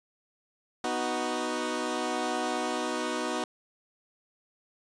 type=chord; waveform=15% pulse; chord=B major; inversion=none; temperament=equal; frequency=246.9 / 311.1 / 370 Hz; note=B3 / D#4 / F#4; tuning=0 / 0 / 0 cents; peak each=-27 dBFS; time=0.84-3.44 s; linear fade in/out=2 ms; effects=resampled to 22050 Hz